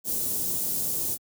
white band-stop noise, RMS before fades -28 dBFS, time 0.04-1.18 s, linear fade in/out 50 ms, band 410 to 8100 Hz, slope 12 dB/octave, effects high-pass 60 Hz 12 dB/octave

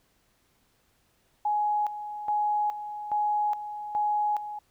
sine tone with tremolo, 837 Hz, G#5, 13 cents sharp, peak -23 dBFS, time 1.45-4.59 s, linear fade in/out 5 ms, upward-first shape square, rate 1.2 Hz, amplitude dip 70%, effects pink hiss -68 dBFS RMS until 4.7 s

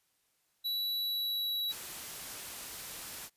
square tone with pitch glide, 3932 to 3907 Hz, B7 to B7, -8 to -19 cents, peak -32 dBFS, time 0.64-1.73 s, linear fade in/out 20 ms, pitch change -11 cents, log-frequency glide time 0.97-1.62 s
white noise, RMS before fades -43 dBFS, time 1.68-3.3 s, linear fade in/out 50 ms
effects white hiss -75 dBFS RMS until 3.36 s + resampled to 32000 Hz

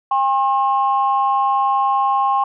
sine tone pair together, 805 / 1074.5 Hz, G5 / C6, +46 / +46 cents, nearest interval perfect fourth, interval 500 cents, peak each -16 dBFS, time 0.11-2.44 s, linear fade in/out 5 ms, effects tanh soft clip ceiling -7 dBFS

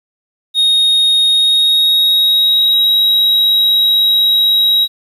triangle tone with pitch glide, 3727 to 3834 Hz, A#7 to A#7, -1 to +48 cents, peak -7 dBFS, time 0.54-4.88 s, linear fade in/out 50 ms, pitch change +49 cents, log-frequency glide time 1.29-2.92 s, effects 8-bit

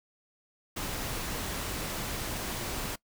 pink noise, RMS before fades -35 dBFS, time 0.76-2.96 s, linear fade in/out 10 ms, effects noise-tail reverb RT60 0.1 s tail -22 dB re dry

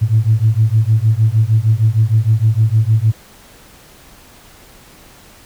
sine beating tone pair, 107.2 / 113.7 Hz, A2 / A#2, -45 / -43 cents, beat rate 6.5 Hz, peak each -12 dBFS, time 0.01-3.12 s, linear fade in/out 20 ms, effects tanh soft clip ceiling -2 dBFS + pink hiss -43 dBFS RMS until 5.45 s

